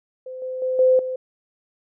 sine tone with level steps, 514 Hz, C5, 31 cents flat, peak -31 / -26 / -20 / -12 / -24 dBFS, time 0.26-1.16 s, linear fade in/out 5 ms, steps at 0.42 / 0.62 / 0.79 / 0.99 s, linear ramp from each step 2 ms, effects none

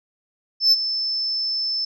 sine tone with ADSR envelope, 5274 Hz, E8, in tune, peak -8 dBFS, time 0.6-1.85 s, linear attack 120 ms, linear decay 32 ms, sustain -13 dB, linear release 5 ms, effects tanh soft clip ceiling -10 dBFS

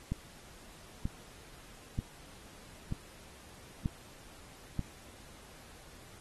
click train, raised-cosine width 5 ms, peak -20 dBFS, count 6, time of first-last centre 0.12-4.793 s, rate 1.07 Hz, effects pink hiss -55 dBFS RMS until 6.2 s + AAC 32 kbps

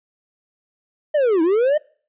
triangle linear two-way sweep, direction down then up, 622.3 to 311.1 to 622.3 Hz, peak -12 dBFS, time 1.14-1.78 s, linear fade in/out 10 ms, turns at 1.42 s, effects noise-tail reverb RT60 0.5 s tail -26 dB re dry + resampled to 8000 Hz

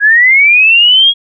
sine linear sweep, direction up, 1629 to 3322 Hz, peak -3 dBFS, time 0-1.14 s, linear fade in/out 50 ms, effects none

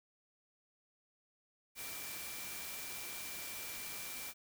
sine tone in noise, 2349 Hz, D7, in tune, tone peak -51 dBFS, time 1.75-4.34 s, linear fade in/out 50 ms, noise white, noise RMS -45 dBFS, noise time 1.75-4.34 s, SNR -9 dB, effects none

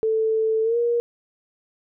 sine tone with pitch glide, 441.6 to 473.3 Hz, A4 to A#4, +6 to +26 cents, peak -18 dBFS, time 0.03-1 s, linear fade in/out 0 ms, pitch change +120 cents, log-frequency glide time 0.63-0.77 s, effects none

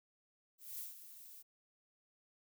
violet noise with ADSR envelope, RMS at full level -44 dBFS, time 0.58-1.43 s, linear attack 210 ms, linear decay 150 ms, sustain -11 dB, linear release 19 ms, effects none

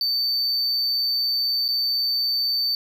triangle tone with dropouts, 4562 Hz, C#8, 49 cents sharp, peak -19 dBFS, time 0.01-2.75 s, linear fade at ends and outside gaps 1 ms, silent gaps 1.681-1.687 s, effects none

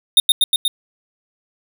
square tone with echo, 3672 Hz, A#7, 27 cents flat, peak -7 dBFS, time 0.17-0.2 s, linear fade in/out 2 ms, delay 120 ms, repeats 4, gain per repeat -2 dB, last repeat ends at 0.68 s, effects none

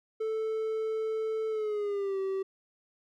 triangle tone with pitch glide, 440 to 385.3 Hz, A4 to G4, 0 to -30 cents, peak -27 dBFS, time 0.2-2.43 s, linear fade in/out 10 ms, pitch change -230 cents, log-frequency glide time 1.49-2.19 s, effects none

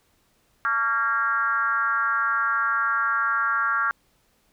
sine tone with frequency modulation, 1381 Hz, F6, 20 cents flat, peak -20 dBFS, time 0.65-3.91 s, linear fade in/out 0 ms, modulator 248 Hz, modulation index 1.1, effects pink hiss -65 dBFS RMS until 4.52 s

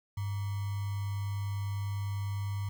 sine tone with sample-and-hold, 99.9 Hz, G2, 33 cents sharp, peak -31 dBFS, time 0.17-2.69 s, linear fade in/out 5 ms, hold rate 1050 Hz, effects none

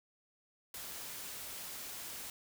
white noise, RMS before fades -45 dBFS, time 0.74-2.3 s, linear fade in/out 2 ms, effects none

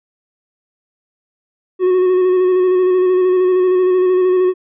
triangle tone with vibrato, 367.5 Hz, F#4, 12 cents flat, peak -8 dBFS, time 1.79-4.54 s, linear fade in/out 50 ms, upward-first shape square, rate 13 Hz, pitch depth 20 cents each way, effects resampled to 8000 Hz

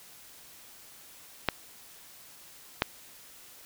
clicks, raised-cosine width 0.3 ms, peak -7 dBFS, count 2, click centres 1.487 / 2.821 s, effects white hiss -52 dBFS RMS until 3.65 s

